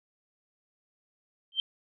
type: tone with exponential growth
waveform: sine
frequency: 3136 Hz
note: G7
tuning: in tune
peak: -20 dBFS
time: 1.52-1.6 s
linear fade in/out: 1 ms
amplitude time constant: 16 ms
effects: none